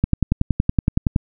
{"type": "click train", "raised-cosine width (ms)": 5, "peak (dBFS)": -3, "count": 13, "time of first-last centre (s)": [0.04, 1.161], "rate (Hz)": 10.7, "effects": []}